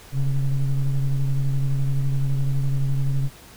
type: ring-modulated tone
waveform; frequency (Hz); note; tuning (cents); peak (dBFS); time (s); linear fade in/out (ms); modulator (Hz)
triangle; 70.9; C#2; +40; -12; 0.12-3.3; 50; 65
effects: tanh soft clip ceiling -11 dBFS + pink hiss -46 dBFS RMS until 3.56 s